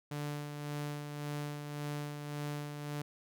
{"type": "tone with tremolo", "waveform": "sawtooth", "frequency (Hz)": 146.83, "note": "D3", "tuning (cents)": 0, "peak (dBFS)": -32, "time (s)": [0.11, 3.02], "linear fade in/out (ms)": 5, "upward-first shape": "sine", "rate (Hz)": 1.8, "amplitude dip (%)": 45, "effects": []}